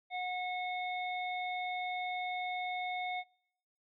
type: harmonic tone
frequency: 729 Hz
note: F#5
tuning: 26 cents flat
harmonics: 1 / 3 / 5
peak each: -36 / -40 / -47 dBFS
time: 0.1-3.24 s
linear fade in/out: 50 ms
effects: noise-tail reverb RT60 0.9 s tail -26 dB re dry